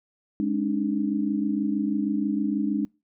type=chord; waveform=sine; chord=Ab suspended fourth; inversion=none; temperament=equal with one note detuned; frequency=207.7 / 277.2 / 303.5 Hz; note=Ab3 / Db4 / Eb4; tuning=0 / 0 / -43 cents; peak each=-26 / -28 / -27 dBFS; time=0.4-2.85 s; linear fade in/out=0 ms; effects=noise-tail reverb RT60 0.3 s tail -26 dB re dry